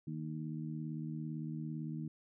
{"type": "harmonic tone", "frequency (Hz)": 77.78, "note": "D#2", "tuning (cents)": 0, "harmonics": [2, 3, 4], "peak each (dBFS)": [-40, -44, -46], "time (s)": [0.07, 2.08], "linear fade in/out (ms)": 5, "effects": []}